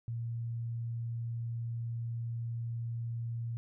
sine tone, 116.54 Hz, A#2, in tune, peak -34 dBFS, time 0.08-3.57 s, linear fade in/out 0 ms, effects none

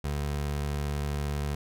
25% pulse tone with vibrato, 72.5 Hz, D2, 22 cents flat, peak -25 dBFS, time 0.04-1.55 s, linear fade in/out 5 ms, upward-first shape sine, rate 20 Hz, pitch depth 21 cents each way, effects none

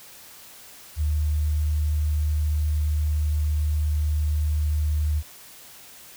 sine tone, 75.7 Hz, D#2, 47 cents flat, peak -20 dBFS, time 0.96-5.23 s, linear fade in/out 50 ms, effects white hiss -46 dBFS RMS until 6.16 s

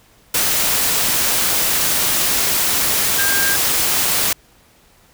sine tone in noise, 1600 Hz, G6, 35 cents sharp, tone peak -19 dBFS, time 3.18-3.56 s, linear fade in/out 5 ms, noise white, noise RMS -17 dBFS, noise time 0.34-4.33 s, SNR -5 dB, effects pink hiss -52 dBFS RMS until 5.13 s

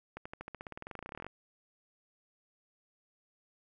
accelerating click train, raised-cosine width 0.5 ms, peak -27 dBFS, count 25, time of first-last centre 0.17-1.266 s, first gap 85 ms, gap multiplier 0.94, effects none

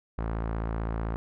sawtooth tone with low-pass filter, 55.7 Hz, A1, 22 cents sharp, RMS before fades -31 dBFS, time 0.18-1.16 s, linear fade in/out 0 ms, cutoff 1300 Hz, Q 1.3, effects none

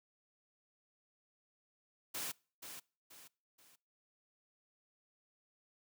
white noise with echo, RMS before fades -41 dBFS, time 2.14-2.32 s, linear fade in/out 10 ms, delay 480 ms, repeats 3, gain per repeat -8 dB, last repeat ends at 3.76 s, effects noise-tail reverb RT60 0.4 s tail -25 dB re dry + high-pass 100 Hz 12 dB/octave

